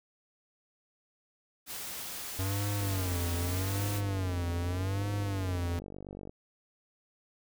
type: noise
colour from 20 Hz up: white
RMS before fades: -40 dBFS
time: 1.66-4.02 s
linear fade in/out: 50 ms
type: tone with vibrato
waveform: square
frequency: 93.8 Hz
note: F#2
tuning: 24 cents sharp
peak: -31 dBFS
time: 2.39-5.79 s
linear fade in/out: 0 ms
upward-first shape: sine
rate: 0.82 Hz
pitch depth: 150 cents each way
type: click train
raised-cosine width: 2 ms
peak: -30 dBFS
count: 170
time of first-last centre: 2.81-6.295 s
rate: 48.5 Hz
effects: none